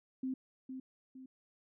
sine tone with echo, 260.7 Hz, C4, 6 cents flat, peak -34 dBFS, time 0.23-0.34 s, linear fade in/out 5 ms, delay 460 ms, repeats 2, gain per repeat -7 dB, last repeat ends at 1.26 s, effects none

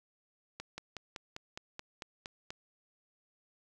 slowing click train, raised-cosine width 0.2 ms, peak -24 dBFS, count 10, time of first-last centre 0.6-2.505 s, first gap 180 ms, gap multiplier 1.04, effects none

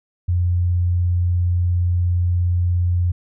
sine tone, 88.3 Hz, F2, 20 cents sharp, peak -15 dBFS, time 0.28-3.12 s, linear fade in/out 10 ms, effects none

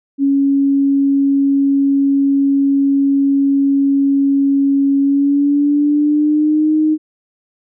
sine tone with pitch glide, 277.2 to 309.4 Hz, C#4 to D#4, 0 to -10 cents, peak -10 dBFS, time 0.18-6.98 s, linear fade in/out 50 ms, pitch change +190 cents, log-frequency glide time 5-6.74 s, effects none

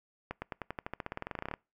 accelerating click train, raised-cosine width 0.5 ms, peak -21 dBFS, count 22, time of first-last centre 0.31-1.539 s, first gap 110 ms, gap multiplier 0.93, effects noise-tail reverb RT60 0.3 s tail -26 dB re dry

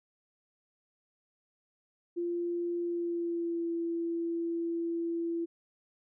sine tone with pitch glide, 345.8 to 336.3 Hz, F4 to E4, -17 to +35 cents, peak -30 dBFS, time 2.16-5.46 s, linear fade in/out 20 ms, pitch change -48 cents, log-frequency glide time 2.8-3.7 s, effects none

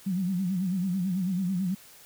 sine tone with vibrato, 185 Hz, F#3, in tune, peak -25 dBFS, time 0.06-1.75 s, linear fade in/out 10 ms, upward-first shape sine, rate 9.1 Hz, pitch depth 110 cents each way, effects white hiss -52 dBFS RMS until 2.05 s

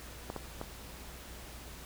clicks, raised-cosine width 1 ms, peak -23 dBFS, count 3, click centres 0.301 / 0.363 / 0.614 s, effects added 60 Hz sine -49 dBFS peak until 1.85 s + pink hiss -49 dBFS RMS until 1.85 s

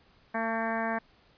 harmonic tone with a mistuned harmonic, 226.1 Hz, A3, 47 cents sharp, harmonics 1 / 2 / 3 / 4 / 5 / 6 / 7 / 8 / 9 / 10, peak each -34 / -40 / -33 / -36 / -38 / -47 / -37 / -38 / -45 / -47 dBFS, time 0.34-0.99 s, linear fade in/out 10 ms, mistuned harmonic 4, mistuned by -20 cents, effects pink hiss -62 dBFS RMS until 1.37 s + resampled to 11025 Hz

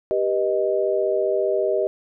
sine chord, G augmented, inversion none, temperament equal with one note detuned, 392 / 486.8 / 622.3 Hz, G4 / B4 / D#5, 0 / -25 / 0 cents, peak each -22 / -25 / -22 dBFS, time 0.11-1.87 s, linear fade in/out 0 ms, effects none

